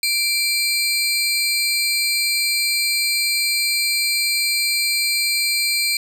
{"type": "tone pair together", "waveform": "25% pulse", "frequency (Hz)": [2349, 4185], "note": ["D7", "C8"], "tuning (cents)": [0, 0], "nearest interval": "minor seventh", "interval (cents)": 1000, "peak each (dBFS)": -16, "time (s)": [0.03, 5.97], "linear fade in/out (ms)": 2, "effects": []}